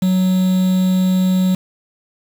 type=tone with quantisation; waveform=triangle; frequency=185.5 Hz; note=F#3; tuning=5 cents sharp; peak=-10 dBFS; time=0.02-1.55 s; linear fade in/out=5 ms; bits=5; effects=none